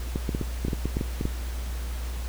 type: clicks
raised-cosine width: 3 ms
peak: -14 dBFS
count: 12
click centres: 0.159 / 0.292 / 0.349 / 0.413 / 0.65 / 0.683 / 0.732 / 0.856 / 0.969 / 1.011 / 1.211 / 1.254 s
effects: added 60 Hz sine -29 dBFS peak until 2.28 s + pink hiss -42 dBFS RMS until 2.28 s